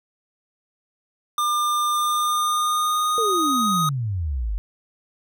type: tone with pitch glide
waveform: square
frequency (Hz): 1200 to 1250.2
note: D6 to D#6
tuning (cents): +37 to +8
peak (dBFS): -20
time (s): 1.38-3.89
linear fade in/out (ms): 2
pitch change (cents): +71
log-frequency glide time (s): 1.92-3.56
type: exponential sweep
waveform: sine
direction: down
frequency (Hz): 476.8 to 46.25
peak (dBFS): -22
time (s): 3.18-4.58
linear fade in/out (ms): 0
effects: none